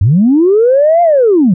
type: linear two-way sweep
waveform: sine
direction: up then down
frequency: 83.9 to 705 to 162.2 Hz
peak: -4 dBFS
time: 0.01-1.54 s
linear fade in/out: 5 ms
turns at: 1.02 s
effects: tanh soft clip ceiling 0 dBFS